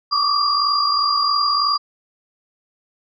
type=tone cluster; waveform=sine; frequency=1115 / 1158 / 1217 / 4802 Hz; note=C#6 / D6 / D#6 / D8; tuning=+10 / -25 / -39 / +38 cents; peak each=-25 / -19 / -25 / -19 dBFS; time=0.11-1.78 s; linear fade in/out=20 ms; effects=none